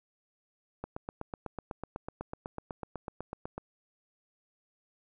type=click train; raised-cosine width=1 ms; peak=-23 dBFS; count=23; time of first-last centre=0.84-3.58 s; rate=8.03 Hz; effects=none